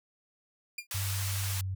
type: tone with exponential decay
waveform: sawtooth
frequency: 2403 Hz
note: D7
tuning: 39 cents sharp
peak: -29 dBFS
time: 0.78-0.87 s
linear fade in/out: 5 ms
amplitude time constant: 19 ms
type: band-pass noise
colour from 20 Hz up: white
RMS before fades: -37 dBFS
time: 0.91-1.61 s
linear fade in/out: 2 ms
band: 810 to 15000 Hz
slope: 12 dB/octave
type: tone with pitch glide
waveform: sine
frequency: 97.5 to 94.78 Hz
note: G2 to F#2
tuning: -9 to +42 cents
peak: -31 dBFS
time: 0.94-1.75 s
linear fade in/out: 10 ms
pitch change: -49 cents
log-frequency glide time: 1.51-1.59 s
effects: none